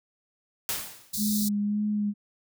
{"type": "noise with exponential decay", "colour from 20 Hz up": "white", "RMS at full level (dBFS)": -27, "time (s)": [0.69, 1.2], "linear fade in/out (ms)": 1, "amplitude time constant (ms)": 110}
{"type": "band-stop noise", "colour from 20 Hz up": "white", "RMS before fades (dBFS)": -31, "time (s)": [1.13, 1.49], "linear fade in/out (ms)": 10, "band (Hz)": [200, 3700], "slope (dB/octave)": 96}
{"type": "tone with vibrato", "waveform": "sine", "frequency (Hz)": 207.7, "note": "G#3", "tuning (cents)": 0, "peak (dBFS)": -24, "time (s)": [1.17, 2.14], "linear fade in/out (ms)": 50, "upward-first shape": "sine", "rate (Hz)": 1.8, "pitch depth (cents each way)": 22}
{"effects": []}